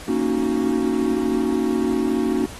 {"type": "chord", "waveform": "triangle", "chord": "D# minor seventh", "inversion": "second", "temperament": "equal", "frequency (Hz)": [233.1, 277.2, 311.1, 370], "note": ["A#3", "C#4", "D#4", "F#4"], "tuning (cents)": [0, 0, 0, 0], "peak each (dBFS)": -22, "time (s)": [0.08, 2.46], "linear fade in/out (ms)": 5, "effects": ["pink hiss -39 dBFS RMS until 2.59 s", "AAC 32 kbps"]}